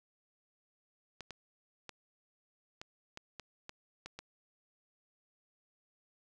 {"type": "clicks", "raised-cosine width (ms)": 0.2, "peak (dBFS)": -27, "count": 9, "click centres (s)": [1.207, 1.307, 1.893, 2.815, 3.174, 3.397, 3.694, 4.06, 4.19], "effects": []}